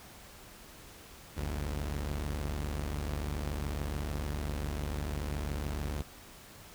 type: tone pair together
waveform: sawtooth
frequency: 47.03 / 73.5 Hz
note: F#1 / D2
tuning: +29 / +2 cents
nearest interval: minor sixth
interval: 773 cents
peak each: -34 / -31 dBFS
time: 1.36-6.03 s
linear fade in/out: 20 ms
effects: pink hiss -52 dBFS RMS until 6.74 s